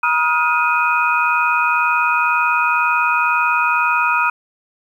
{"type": "tone cluster", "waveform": "sine", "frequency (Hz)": [958, 1260, 1422, 2490], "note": ["A#5", "D#6", "F6", "D#7"], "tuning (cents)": [47, 21, 31, 1], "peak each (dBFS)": -19, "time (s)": [0.03, 4.3], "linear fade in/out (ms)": 5, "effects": ["8-bit"]}